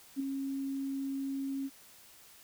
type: tone with ADSR envelope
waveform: sine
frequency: 272.5 Hz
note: C#4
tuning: 29 cents flat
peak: -28 dBFS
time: 0.16-1.7 s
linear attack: 39 ms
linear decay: 6 ms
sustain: -5 dB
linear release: 43 ms
effects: white hiss -57 dBFS RMS until 2.43 s